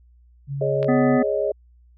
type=tone; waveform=sine; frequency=139.4 Hz; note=C#3; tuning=10 cents sharp; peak=-25 dBFS; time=0.47-1.2 s; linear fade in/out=50 ms
type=chord; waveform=sine; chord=Ab suspended fourth; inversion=none; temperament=equal; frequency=415.3 / 554.4 / 622.3 Hz; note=Ab4 / Db5 / Eb5; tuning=0 / 0 / 0 cents; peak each=-24 dBFS; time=0.61-1.52 s; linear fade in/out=5 ms
type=clicks; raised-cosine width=0.3 ms; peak=-17 / -25 dBFS; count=2; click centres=0.829 / 0.845 s
type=harmonic tone; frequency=249.9 Hz; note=B3; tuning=21 cents sharp; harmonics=1 / 3 / 5 / 7 / 8; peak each=-17 / -27 / -31 / -34 / -35 dBFS; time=0.88-1.23 s; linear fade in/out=10 ms
effects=added 60 Hz sine -50 dBFS peak until 1.97 s